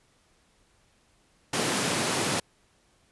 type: high-pass noise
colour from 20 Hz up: pink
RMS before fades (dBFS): -27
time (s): 1.53-2.4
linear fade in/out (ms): 5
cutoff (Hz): 130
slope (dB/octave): 24
effects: pink hiss -65 dBFS RMS until 3.11 s + resampled to 24000 Hz